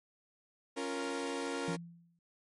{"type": "chord", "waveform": "sawtooth", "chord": "Bb minor", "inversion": "first", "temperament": "equal", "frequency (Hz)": [277.2, 349.2, 466.2], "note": ["Db4", "F4", "Bb4"], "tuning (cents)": [0, 0, 0], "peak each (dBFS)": [-35, -38, -35], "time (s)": [0.76, 1.77], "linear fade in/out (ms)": 20}
{"type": "tone with exponential decay", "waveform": "sine", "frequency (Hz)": 170, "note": "F3", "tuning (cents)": -46, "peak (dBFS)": -33, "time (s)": [1.68, 2.19], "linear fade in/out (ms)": 2, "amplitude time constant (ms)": 110}
{"effects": ["MP3 48 kbps"]}